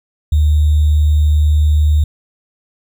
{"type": "tone with sample-and-hold", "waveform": "sine", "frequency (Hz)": 75.6, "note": "D#2", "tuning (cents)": -49, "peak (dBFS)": -8, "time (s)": [0.32, 2.04], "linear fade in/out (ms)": 5, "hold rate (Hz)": 3675, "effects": []}